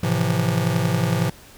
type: chord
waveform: square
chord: F major seventh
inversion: first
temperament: just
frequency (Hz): 109.13 / 130.96 / 163.7 / 174.61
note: A2 / C3 / E3 / F3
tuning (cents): -14 / +2 / -12 / 0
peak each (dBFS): -25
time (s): 0.03-1.3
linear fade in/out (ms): 5
effects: pink hiss -46 dBFS RMS until 1.57 s